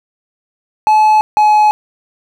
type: tone pair in turn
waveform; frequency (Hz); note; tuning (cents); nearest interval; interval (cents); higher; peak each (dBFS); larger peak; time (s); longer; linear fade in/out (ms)
triangle; 859 / 847.7; A5 / G#5; -42 / +35; unison; 23; first; -4; neither; 0.87-1.21 / 1.37-1.71; neither; 0
effects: none

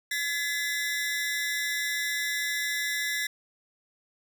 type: ring-modulated tone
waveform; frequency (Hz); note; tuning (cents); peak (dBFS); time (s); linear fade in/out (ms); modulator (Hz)
sawtooth; 1864.7; A#6; 0; -21; 0.11-3.27; 5; 157
effects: none

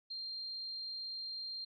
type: tone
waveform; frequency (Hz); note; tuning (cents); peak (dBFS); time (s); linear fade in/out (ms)
sine; 4186; C8; 0; -40; 0.1-1.65; 10
effects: none

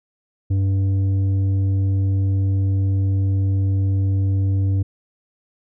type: tone with tanh clipping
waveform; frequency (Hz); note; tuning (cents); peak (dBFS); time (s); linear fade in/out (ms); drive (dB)
triangle; 97; G2; -18; -17; 0.5-4.83; 10; 11
effects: none

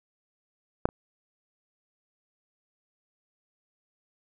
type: clicks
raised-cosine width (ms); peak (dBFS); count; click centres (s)
1; -6 / -26; 2; 0.855 / 0.889
effects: none

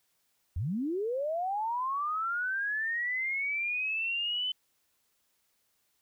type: linear sweep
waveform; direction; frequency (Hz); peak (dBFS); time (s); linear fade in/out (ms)
sine; up; 69.3 to 3047; -29; 0.56-4.52; 5
effects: white hiss -74 dBFS RMS until 6.01 s

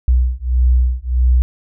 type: beating tone pair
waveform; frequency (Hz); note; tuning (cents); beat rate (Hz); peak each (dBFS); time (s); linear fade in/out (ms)
sine; 61.4 / 63; B1 / B1; -9 / +35; 1.6; -14; 0.08-1.42; 0
effects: none

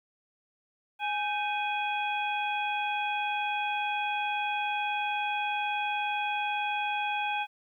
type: harmonic tone with a mistuned harmonic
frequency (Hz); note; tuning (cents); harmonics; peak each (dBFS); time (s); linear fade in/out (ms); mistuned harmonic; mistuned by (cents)
830.6; G#5; 0; 1 / 2 / 3 / 4; -30 / -38 / -33 / -40; 0.99-7.47; 50; 2; -120
effects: 11-bit

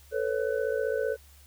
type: tone cluster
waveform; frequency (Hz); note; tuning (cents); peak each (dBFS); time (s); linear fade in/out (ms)
sine; 443.3 / 498.7 / 554 / 1503; A4 / B4 / C#5 / F#6; +13 / +17 / -1 / +27; -29 / -32 / -31 / -38; 0.11-1.17; 50
effects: added 71 Hz sine -53 dBFS peak until 1.46 s + white hiss -58 dBFS RMS until 1.46 s

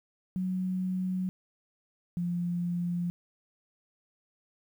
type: tone pair in turn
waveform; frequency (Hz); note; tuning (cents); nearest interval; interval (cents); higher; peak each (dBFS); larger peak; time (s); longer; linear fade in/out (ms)
sine; 185 / 174.62; F#3 / F3; 0 / 0; minor second; 100; first; -28; neither; 0.36-1.29 / 2.17-3.1; neither; 0
effects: 10-bit

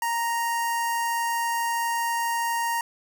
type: tone with notch filter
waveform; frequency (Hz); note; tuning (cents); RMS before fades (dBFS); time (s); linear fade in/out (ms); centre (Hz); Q
sawtooth; 932.3; A#5; 0; -26; 0.02-2.81; 2; 3700; 1.2
effects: none

